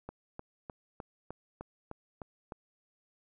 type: click train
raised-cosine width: 1 ms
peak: -27 dBFS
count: 9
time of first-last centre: 0.09-2.522 s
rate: 3.29 Hz
effects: none